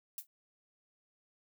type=noise with exponential decay; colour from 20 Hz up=violet; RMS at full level=-36 dBFS; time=0.18-0.27 s; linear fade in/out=2 ms; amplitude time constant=18 ms; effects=none